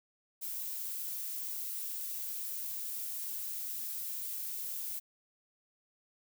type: noise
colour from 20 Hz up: violet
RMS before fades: -39 dBFS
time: 0.41-5 s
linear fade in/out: 20 ms
effects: none